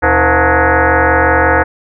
sine tone with frequency modulation, 474.7 Hz, A#4, 31 cents sharp, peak -7 dBFS, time 0.02-1.64 s, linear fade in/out 20 ms, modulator 199 Hz, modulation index 6.7, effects none

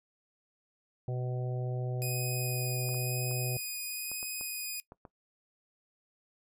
harmonic tone, 125.5 Hz, B2, 28 cents sharp, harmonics 1 / 3 / 4 / 5 / 6, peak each -32 / -42 / -44 / -46 / -48 dBFS, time 1.08-3.57 s, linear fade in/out 2 ms
5% pulse tone with vibrato, 2489 Hz, D#7, in tune, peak -27 dBFS, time 2.02-4.8 s, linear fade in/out 0 ms, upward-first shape sine, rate 1 Hz, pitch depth 11 cents each way
clicks, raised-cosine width 1 ms, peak -33 dBFS, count 8, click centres 2.89 / 2.944 / 3.312 / 4.116 / 4.229 / 4.411 / 4.921 / 5.052 s
effects noise-tail reverb RT60 0.1 s tail -19 dB re dry

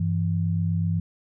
sine tone pair together, 98 / 166.11 Hz, G2 / E3, 0 / +14 cents, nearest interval major sixth, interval 914 cents, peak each -24 dBFS, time 0-1 s, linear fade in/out 5 ms, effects none

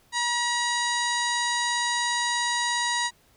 harmonic tone, 957 Hz, A#5, 45 cents sharp, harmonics 1 / 2 / 3 / 4 / 5 / 6 / 7 / 8 / 9 / 10, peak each -28 / -28 / -38 / -31 / -35 / -41 / -33 / -44 / -42 / -41 dBFS, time 0.12-3.11 s, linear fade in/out 50 ms, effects pink hiss -61 dBFS RMS until 3.36 s

